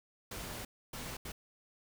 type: noise bursts at uneven times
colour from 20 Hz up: pink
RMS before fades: -43 dBFS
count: 3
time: 0.31-0.65 / 0.93-1.17 / 1.25-1.32 s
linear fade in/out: 5 ms
effects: none